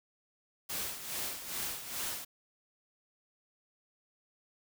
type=noise with tremolo; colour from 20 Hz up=white; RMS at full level=-36 dBFS; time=0.69-2.25 s; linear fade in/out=10 ms; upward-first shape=sine; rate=2.4 Hz; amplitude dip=65%; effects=none